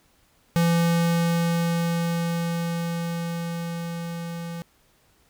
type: tone with level ramp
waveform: square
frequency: 169 Hz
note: E3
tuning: 43 cents sharp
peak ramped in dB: -18 to -32 dBFS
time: 0.56-4.62 s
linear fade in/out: 0 ms
effects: pink hiss -62 dBFS RMS until 5.29 s